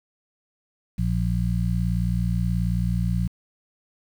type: harmonic tone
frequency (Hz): 58.6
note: A#1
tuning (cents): +10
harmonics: 1 / 2 / 3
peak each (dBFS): -25 / -25 / -25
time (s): 0.98-3.28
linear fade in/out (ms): 10
effects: 8-bit